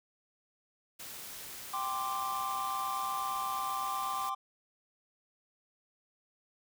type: noise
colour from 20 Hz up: white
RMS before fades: -45 dBFS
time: 0.99-4.3 s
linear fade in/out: 10 ms
type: chord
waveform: triangle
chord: G suspended fourth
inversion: none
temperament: equal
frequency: 784 / 1046.5 / 1174.7 Hz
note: G5 / C6 / D6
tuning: 0 / 0 / 0 cents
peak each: -37 / -35 / -34 dBFS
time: 1.73-4.35 s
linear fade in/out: 10 ms
effects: none